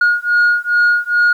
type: beating tone pair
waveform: sine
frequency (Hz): 1436 / 1438.4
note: F6 / F#6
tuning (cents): +48 / -49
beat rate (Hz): 2.4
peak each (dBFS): -12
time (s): 0.01-1.33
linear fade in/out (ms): 5
effects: tanh soft clip ceiling -7 dBFS + 8-bit